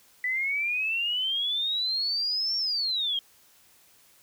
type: exponential two-way sweep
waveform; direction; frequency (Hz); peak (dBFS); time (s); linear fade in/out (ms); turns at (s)
sine; up then down; 1975.5 to 5520 to 3182; -25; 0.24-3.19; 2; 2.57
effects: white hiss -59 dBFS RMS until 4.22 s